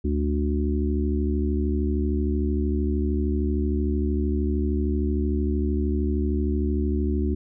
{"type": "harmonic tone", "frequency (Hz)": 73.1, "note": "D2", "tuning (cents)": -7, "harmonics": [1, 3, 4, 5], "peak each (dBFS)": [-23, -28, -29, -30], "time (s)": [0.04, 7.35], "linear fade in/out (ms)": 10, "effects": []}